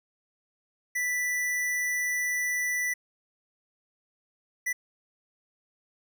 square tone bursts at uneven times, 1976 Hz, B6, in tune, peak -27 dBFS, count 2, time 0.95-2.94 / 4.66-4.73 s, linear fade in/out 10 ms, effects none

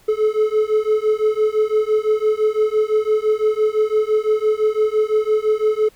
triangle beating tone pair, 427.7 / 433.6 Hz, A4 / A4, -49 / -25 cents, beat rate 5.9 Hz, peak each -16 dBFS, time 0.08-5.89 s, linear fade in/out 10 ms, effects pink hiss -53 dBFS RMS until 5.95 s

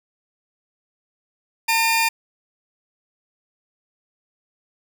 sawtooth tone pair together, 908.3 / 2415 Hz, A#5 / D7, -45 / +48 cents, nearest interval octave + perfect fourth, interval 1693 cents, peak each -16 dBFS, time 1.68-2.09 s, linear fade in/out 10 ms, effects none

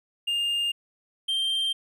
triangle tone pair in turn, 2814 / 3159 Hz, F7 / G7, +12 / +13 cents, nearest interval major second, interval 201 cents, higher second, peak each -22 dBFS, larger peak neither, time 0.27-0.72 / 1.28-1.73 s, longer neither, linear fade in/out 10 ms, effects none

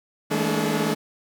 sawtooth tone cluster, 160.6 / 208 / 225.6 / 290.4 / 428.4 Hz, E3 / G#3 / A3 / D4 / A4, -45 / +3 / +44 / -19 / -46 cents, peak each -24 dBFS, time 0.3-0.95 s, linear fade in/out 20 ms, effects none

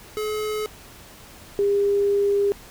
square / sine tone pair in turn, 427 / 403.1 Hz, G#4 / G4, +48 / +48 cents, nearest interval minor second, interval 100 cents, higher first, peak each -25 / -17 dBFS, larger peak second, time 0.17-0.66 / 1.59-2.52 s, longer second, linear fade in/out 0 ms, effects pink hiss -45 dBFS RMS until 2.7 s

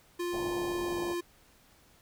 square tone with pitch glide, 350 to 348 Hz, F4 to F4, +4 to -6 cents, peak -32 dBFS, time 0.19-1.21 s, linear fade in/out 10 ms, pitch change -10 cents, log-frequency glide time 0.84-0.97 s
white low-pass noise, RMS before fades -41 dBFS, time 0.32-1.15 s, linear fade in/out 20 ms, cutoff 980 Hz, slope 96 dB/octave
effects pink hiss -62 dBFS RMS until 2.01 s

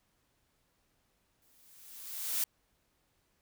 blue noise with exponential growth, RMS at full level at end -30 dBFS, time 1.42-2.44 s, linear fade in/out 1 ms, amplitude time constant 220 ms, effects pink hiss -75 dBFS RMS until 3.41 s

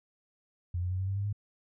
sine tone with pitch steps, 87.9 / 90.21 / 92.59 / 95.03 / 97.53 / 100.1 / 102.74 Hz, F2 / F#2 / F#2 / F#2 / G2 / G2 / G#2, +12 / -43 / +2 / +47 / -8 / +37 / -18 cents, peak -29 dBFS, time 0.74-1.328 s, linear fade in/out 5 ms, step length 84 ms, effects none

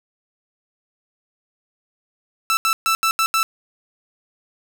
sawtooth tone bursts at uneven times, 1324 Hz, E6, 7 cents sharp, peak -12 dBFS, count 6, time 2.5-2.57 / 2.65-2.73 / 2.86-2.95 / 3.03-3.11 / 3.19-3.26 / 3.34-3.43 s, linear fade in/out 0 ms, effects none

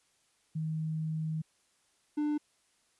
sine / triangle tone pair in turn, 157.8 / 297.9 Hz, D#3 / D4, +25 / +25 cents, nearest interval major seventh, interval 1100 cents, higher second, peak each -31 / -26 dBFS, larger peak second, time 0.55-1.42 / 2.17-2.38 s, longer first, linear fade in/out 10 ms, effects white hiss -71 dBFS RMS until 2.99 s + resampled to 24000 Hz

